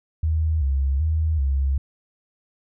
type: tone with vibrato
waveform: sine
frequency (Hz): 73.42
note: D2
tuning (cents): 0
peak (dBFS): -18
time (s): 0.23-1.78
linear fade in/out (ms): 5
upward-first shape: square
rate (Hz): 1.3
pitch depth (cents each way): 130
effects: none